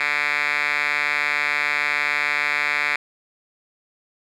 5% pulse tone with band-pass filter, 146.83 Hz, D3, in tune, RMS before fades -22 dBFS, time 0-2.96 s, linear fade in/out 2 ms, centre 2300 Hz, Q 5.2, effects none

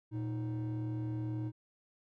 triangle tone pair together, 117.1 / 312.6 Hz, A#2 / D#4, +8 / +8 cents, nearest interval octave + perfect fourth, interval 1700 cents, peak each -32 / -36 dBFS, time 0.11-1.52 s, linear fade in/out 50 ms, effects tanh soft clip ceiling -30 dBFS

